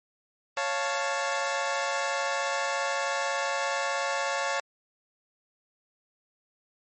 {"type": "chord", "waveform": "20% pulse", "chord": "Db augmented", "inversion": "none", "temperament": "equal", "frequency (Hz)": [554.4, 698.5, 880], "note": ["Db5", "F5", "A5"], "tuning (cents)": [0, 0, 0], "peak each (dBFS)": [-25, -28, -27], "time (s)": [0.57, 4.6], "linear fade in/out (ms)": 2, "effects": ["MP3 32 kbps"]}